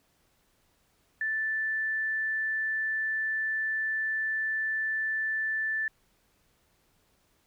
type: tone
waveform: sine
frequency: 1760 Hz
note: A6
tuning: in tune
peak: -27 dBFS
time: 1.21-5.88 s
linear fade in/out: 2 ms
effects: pink hiss -69 dBFS RMS until 7.46 s